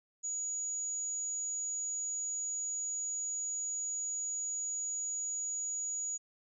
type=tone; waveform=sine; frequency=6820 Hz; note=G#8; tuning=45 cents sharp; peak=-34 dBFS; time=0.23-6.18 s; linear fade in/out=20 ms; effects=none